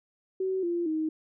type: tone with pitch steps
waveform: sine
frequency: 378 / 344.6 / 314.2 Hz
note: F#4 / F4 / D#4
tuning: +37 / -23 / +17 cents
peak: -26 dBFS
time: 0.4-1.09 s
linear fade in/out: 5 ms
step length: 230 ms
effects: none